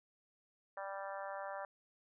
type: harmonic tone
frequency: 196 Hz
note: G3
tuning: in tune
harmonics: 3 / 4 / 5 / 6 / 7 / 8 / 9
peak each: -45 / -47 / -49 / -51 / -52 / -53 / -54 dBFS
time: 0.77-1.65 s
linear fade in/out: 2 ms
effects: none